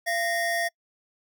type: tone pair together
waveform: square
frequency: 683.1 / 1855 Hz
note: F5 / A#6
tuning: -38 / -9 cents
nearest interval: octave + perfect fourth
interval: 1729 cents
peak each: -28 dBFS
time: 0.06-0.69 s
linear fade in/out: 20 ms
effects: noise-tail reverb RT60 0.1 s tail -26 dB re dry